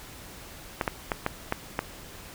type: clicks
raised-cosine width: 0.5 ms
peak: -10 dBFS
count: 6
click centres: 0.812 / 0.878 / 1.118 / 1.264 / 1.524 / 1.791 s
effects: pink hiss -45 dBFS RMS until 2.34 s